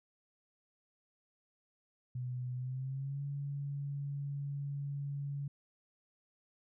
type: tone with pitch glide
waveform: sine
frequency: 125.3 to 141.46 Hz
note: B2 to C#3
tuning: +25 to +35 cents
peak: -36 dBFS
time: 2.15-5.48 s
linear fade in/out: 5 ms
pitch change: +210 cents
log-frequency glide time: 2.55-3.22 s
effects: none